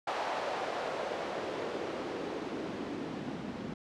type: noise with band-pass filter sweep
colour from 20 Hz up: white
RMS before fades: -37 dBFS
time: 0.07-3.74 s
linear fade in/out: 5 ms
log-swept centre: 750 to 210 Hz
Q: 1.9
effects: low-pass 5000 Hz 12 dB/octave